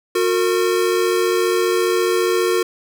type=tone pair together; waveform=square; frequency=362.9 / 457.7 Hz; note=F#4 / A#4; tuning=-34 / -32 cents; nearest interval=major third; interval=402 cents; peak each=-18 / -20 dBFS; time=0.15-2.63 s; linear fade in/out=5 ms; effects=none